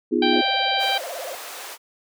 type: chord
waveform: sine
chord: F half-diminished seventh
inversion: second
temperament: equal with one note detuned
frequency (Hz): 246.9 / 311.1 / 349.2 / 413.4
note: Cb4 / Eb4 / F4 / Ab4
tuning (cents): 0 / 0 / 0 / -8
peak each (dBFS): -23 / -24 / -22 / -24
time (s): 0.11-0.42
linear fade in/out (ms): 20
type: harmonic tone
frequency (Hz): 784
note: G5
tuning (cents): 0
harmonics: 1 / 2 / 3 / 4 / 5 / 6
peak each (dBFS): -23 / -28 / -28 / -25 / -27 / -33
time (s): 0.22-0.98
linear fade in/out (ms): 5
type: tone with vibrato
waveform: triangle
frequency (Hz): 603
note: D5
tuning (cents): +46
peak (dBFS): -29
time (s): 0.33-1.35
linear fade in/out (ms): 0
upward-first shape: sine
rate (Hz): 17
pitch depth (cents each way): 290
type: high-pass noise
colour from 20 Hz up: pink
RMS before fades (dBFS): -36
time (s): 0.78-1.78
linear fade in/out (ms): 50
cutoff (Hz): 490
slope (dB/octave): 24
effects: none